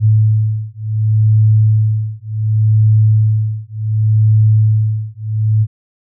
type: beating tone pair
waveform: sine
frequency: 108.1 / 108.78 Hz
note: A2 / A2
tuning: -30 / -19 cents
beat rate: 0.68 Hz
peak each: -12 dBFS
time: 0-5.67 s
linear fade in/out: 50 ms
effects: none